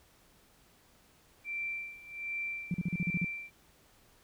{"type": "tone with tremolo", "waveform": "sine", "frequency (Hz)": 2349, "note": "D7", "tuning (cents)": 0, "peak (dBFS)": -33, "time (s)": [1.44, 3.51], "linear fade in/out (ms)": 50, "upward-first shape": "sine", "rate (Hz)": 1.3, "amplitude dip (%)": 85}
{"type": "tone bursts", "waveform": "sine", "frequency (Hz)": 175.6, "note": "F3", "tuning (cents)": 10, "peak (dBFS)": -28, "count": 8, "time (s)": [2.71, 3.246], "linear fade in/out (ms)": 2, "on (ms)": 32, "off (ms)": 40}
{"effects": ["pink hiss -64 dBFS RMS until 4.23 s"]}